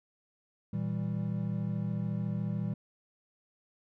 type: chord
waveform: triangle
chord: E diminished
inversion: second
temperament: equal with one note detuned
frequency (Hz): 116.54 / 162.17 / 196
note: Bb2 / E3 / G3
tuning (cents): 0 / -28 / 0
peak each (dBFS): -33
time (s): 0.73-2.74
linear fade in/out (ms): 5
effects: none